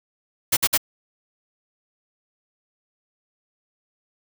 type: noise bursts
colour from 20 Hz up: white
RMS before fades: -18 dBFS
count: 3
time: 0.52-0.777 s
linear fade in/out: 10 ms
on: 49 ms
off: 55 ms
effects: none